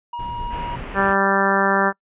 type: tone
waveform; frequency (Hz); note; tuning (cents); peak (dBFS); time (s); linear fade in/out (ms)
triangle; 954; A#5; +40; -24; 0.13-0.76; 5
type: noise with tremolo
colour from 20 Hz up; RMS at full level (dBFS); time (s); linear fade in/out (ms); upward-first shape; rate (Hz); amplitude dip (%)
brown; -31; 0.19-0.83; 5; triangle; 5.6; 25
type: low-pass noise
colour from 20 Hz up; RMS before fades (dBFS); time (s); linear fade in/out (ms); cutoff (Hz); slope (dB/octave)
pink; -33; 0.49-1.16; 50; 3000; 48
type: harmonic tone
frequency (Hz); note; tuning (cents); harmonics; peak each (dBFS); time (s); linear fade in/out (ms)
196; G3; 0; 1 / 2 / 3 / 4 / 5 / 6 / 7 / 8 / 9; -24 / -24 / -24 / -24 / -24 / -24 / -24 / -24 / -24; 0.94-1.93; 50
effects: noise-tail reverb RT60 0.1 s tail -25 dB re dry + resampled to 8000 Hz